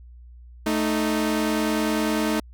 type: tone pair together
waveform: sawtooth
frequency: 220 / 310 Hz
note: A3 / D#4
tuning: 0 / -6 cents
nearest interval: tritone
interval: 594 cents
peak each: -20 dBFS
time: 0.66-2.4 s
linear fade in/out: 5 ms
effects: added 60 Hz sine -42 dBFS peak until 2.53 s